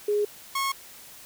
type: tone pair in turn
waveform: sine / sawtooth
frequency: 415.3 / 1091.6 Hz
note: G#4 / C#6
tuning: 0 / -27 cents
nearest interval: octave + perfect fourth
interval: 1673 cents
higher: second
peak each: -21 dBFS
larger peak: neither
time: 0.08-0.25 / 0.55-0.72 s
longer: neither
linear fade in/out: 5 ms
effects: white hiss -47 dBFS RMS until 1.25 s